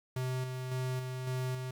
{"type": "tone with tremolo", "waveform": "square", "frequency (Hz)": 128.4, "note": "C3", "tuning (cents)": -32, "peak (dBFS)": -33, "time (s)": [0.16, 1.71], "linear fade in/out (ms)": 5, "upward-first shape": "square", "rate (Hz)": 1.8, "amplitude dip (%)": 35, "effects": ["10-bit"]}